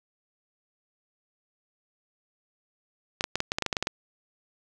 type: clicks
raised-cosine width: 0.2 ms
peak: -9 dBFS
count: 12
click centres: 3.209 / 3.241 / 3.356 / 3.404 / 3.519 / 3.585 / 3.623 / 3.663 / 3.728 / 3.768 / 3.826 / 3.871 s
effects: none